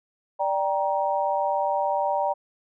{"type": "chord", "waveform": "sine", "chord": "G minor", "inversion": "second", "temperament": "just", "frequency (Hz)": [588, 784, 940.8], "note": ["D5", "G5", "Bb5"], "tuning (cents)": [2, 0, 16], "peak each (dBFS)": -26, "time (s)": [0.39, 2.34], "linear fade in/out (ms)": 20, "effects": []}